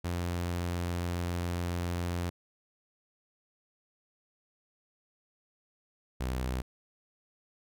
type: tone pair in turn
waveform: sawtooth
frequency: 87.31 / 63.43 Hz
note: F2 / B1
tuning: 0 / +47 cents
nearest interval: tritone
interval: 553 cents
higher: first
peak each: -27 dBFS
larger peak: neither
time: 0.04-2.3 / 6.2-6.62 s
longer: first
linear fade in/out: 10 ms
effects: none